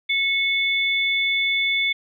sine tone pair together, 2200 / 3495 Hz, C#7 / A7, -14 / -12 cents, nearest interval minor sixth, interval 802 cents, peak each -20 / -23 dBFS, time 0.09-1.93 s, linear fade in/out 10 ms, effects none

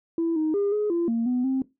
sine tone with pitch steps, 332 / 312.2 / 403.6 / 419.8 / 341 / 230.5 / 249 / 264 Hz, E4 / D#4 / G#4 / G#4 / F4 / A#3 / B3 / C4, +12 / +6 / -49 / +19 / -41 / -19 / +14 / +16 cents, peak -20 dBFS, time 0.18-1.62 s, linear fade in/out 2 ms, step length 180 ms, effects noise-tail reverb RT60 0.2 s tail -18 dB re dry + tanh soft clip ceiling -18 dBFS

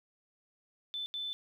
sine tone bursts at uneven times, 3520 Hz, A7, in tune, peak -35 dBFS, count 2, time 0.94-1.06 / 1.14-1.33 s, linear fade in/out 0 ms, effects 11-bit

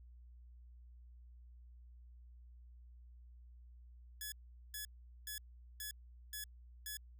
5% pulse tone bursts, 1700 Hz, G#6, 40 cents sharp, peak -32 dBFS, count 6, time 4.21-6.97 s, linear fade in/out 2 ms, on 110 ms, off 420 ms, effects added 60 Hz sine -55 dBFS peak until 7.19 s

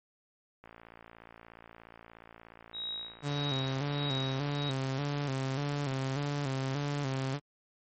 click train, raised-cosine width 0.5 ms, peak -35 dBFS, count 220, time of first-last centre 0.64-4.489 s, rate 56.9 Hz
sine tone with tremolo, 3811 Hz, A#7, 38 cents sharp, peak -34 dBFS, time 2.73-4.72 s, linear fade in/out 20 ms, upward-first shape sine, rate 1.6 Hz, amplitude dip 95%
sawtooth tone with vibrato, 138.59 Hz, C#3, in tune, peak -27 dBFS, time 3.22-7.4 s, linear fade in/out 50 ms, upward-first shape square, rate 1.7 Hz, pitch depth 68 cents each way
effects MP3 32 kbps

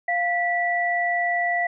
sine tone pair together, 698.5 / 1960.9 Hz, F5 / B6, 0 / -13 cents, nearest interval octave + tritone, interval 1787 cents, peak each -23 dBFS, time 0.08-1.67 s, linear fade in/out 5 ms, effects none

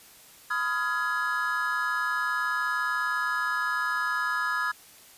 triangle chord, F half-diminished seventh, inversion second, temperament just, 1005.8 / 1257.2 / 1396.9 / 1676.3 Hz, Cb6 / Eb6 / F6 / Ab6, +31 / +18 / 0 / +16 cents, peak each -32 / -29 / -31 / -27 dBFS, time 0.5-4.72 s, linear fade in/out 10 ms, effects white hiss -52 dBFS RMS until 5.17 s + resampled to 32000 Hz

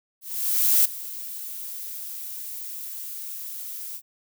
violet noise with ADSR envelope, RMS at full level -17 dBFS, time 0.21-4.02 s, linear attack 640 ms, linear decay 8 ms, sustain -18 dB, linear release 69 ms, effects none

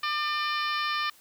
harmonic tone, 599 Hz, D5, 34 cents sharp, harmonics 2 / 3 / 4 / 5 / 6 / 7 / 8 / 9, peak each -29 / -33 / -35 / -37 / -39 / -40 / -41 / -42 dBFS, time 0.03-1.1 s, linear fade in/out 5 ms, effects white hiss -57 dBFS RMS until 1.2 s

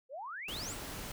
sine exponential sweep, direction up, 486.7 to 9060 Hz, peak -40 dBFS, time 0.09-0.76 s, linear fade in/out 50 ms
pink noise, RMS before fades -43 dBFS, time 0.48-1.12 s, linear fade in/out 5 ms
effects none

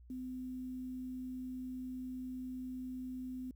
sine tone with quantisation, 255 Hz, C4, 44 cents flat, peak -40 dBFS, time 0.1-3.51 s, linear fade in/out 2 ms, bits 11, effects added 60 Hz sine -55 dBFS peak until 3.55 s

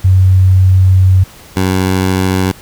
sine / 15% pulse tone pair in turn, 93.6 / 93.6 Hz, F#2 / F#2, +20 / +20 cents, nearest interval unison, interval 0 cents, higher neither, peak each -4 dBFS, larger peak neither, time 0.04-1.24 / 1.56-2.52 s, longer first, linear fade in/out 10 ms, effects pink hiss -37 dBFS RMS until 2.61 s

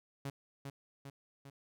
sawtooth tone with echo, 138.59 Hz, C#3, in tune, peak -34 dBFS, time 0.25-0.3 s, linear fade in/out 5 ms, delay 400 ms, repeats 3, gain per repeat -4 dB, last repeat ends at 1.5 s, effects none

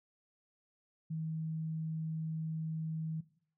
sine tone, 159.4 Hz, D#3, 42 cents sharp, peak -35 dBFS, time 1.1-3.21 s, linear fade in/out 10 ms, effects noise-tail reverb RT60 0.6 s tail -18 dB re dry

